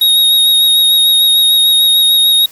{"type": "tone with vibrato", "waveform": "square", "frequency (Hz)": 3756, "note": "A#7", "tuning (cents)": 12, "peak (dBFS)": -7, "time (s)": [0.01, 2.46], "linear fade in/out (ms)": 5, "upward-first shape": "sine", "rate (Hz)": 6.7, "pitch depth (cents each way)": 16, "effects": ["white hiss -39 dBFS RMS until 2.51 s"]}